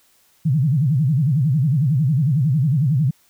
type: tone with vibrato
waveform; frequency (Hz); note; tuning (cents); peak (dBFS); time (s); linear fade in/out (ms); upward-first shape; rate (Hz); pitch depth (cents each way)
sine; 142; C#3; +42; -14; 0.45-3.11; 10; sine; 11; 260
effects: white hiss -58 dBFS RMS until 3.29 s